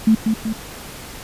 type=tone with echo; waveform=sine; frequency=220 Hz; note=A3; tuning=in tune; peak=-9 dBFS; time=0.07-0.15 s; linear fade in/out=5 ms; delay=190 ms; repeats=2; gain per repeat=-5 dB; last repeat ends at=0.53 s; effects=pink hiss -35 dBFS RMS until 1.23 s + resampled to 32000 Hz